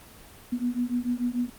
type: beating tone pair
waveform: sine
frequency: 240.8 / 247.6 Hz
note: B3 / B3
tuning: -44 / +5 cents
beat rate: 6.8 Hz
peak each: -28 dBFS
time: 0.52-1.5 s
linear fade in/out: 10 ms
effects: pink hiss -49 dBFS RMS until 1.58 s + Opus 24 kbps